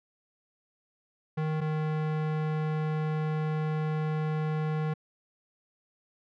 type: tone pair in turn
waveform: square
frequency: 155.7 / 154.96 Hz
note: D#3 / D#3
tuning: +2 / -7 cents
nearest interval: unison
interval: 9 cents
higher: first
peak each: -28 dBFS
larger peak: neither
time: 1.37-1.61 / 1.61-4.94 s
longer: second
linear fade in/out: 10 ms
effects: low-pass 2000 Hz 12 dB/octave